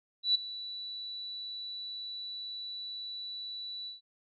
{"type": "tone with ADSR envelope", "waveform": "sine", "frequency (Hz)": 3951, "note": "B7", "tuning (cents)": 0, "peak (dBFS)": -21, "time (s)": [0.23, 4.01], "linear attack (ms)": 120, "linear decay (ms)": 9, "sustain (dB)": -17, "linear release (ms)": 140, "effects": []}